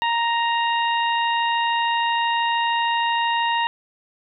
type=harmonic tone; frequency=933 Hz; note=A#5; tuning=1 cent sharp; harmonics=1 / 2 / 3 / 4; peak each=-20 / -26 / -27 / -32 dBFS; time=0.02-3.67 s; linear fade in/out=0 ms; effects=none